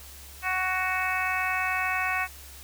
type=harmonic tone; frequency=371.1 Hz; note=F#4; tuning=5 cents sharp; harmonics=2 / 3 / 4 / 5 / 6 / 7; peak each=-32 / -32 / -32 / -32 / -32 / -32 dBFS; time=0.42-2.28 s; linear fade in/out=50 ms; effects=added 68 Hz sine -47 dBFS peak until 2.63 s + white hiss -47 dBFS RMS until 2.63 s